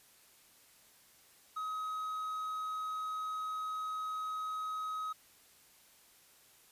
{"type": "tone", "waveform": "triangle", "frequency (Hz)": 1268, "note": "D#6", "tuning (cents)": 32, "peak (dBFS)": -34, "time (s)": [1.56, 5.13], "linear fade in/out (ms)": 10, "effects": ["white hiss -63 dBFS RMS until 6.71 s", "resampled to 32000 Hz"]}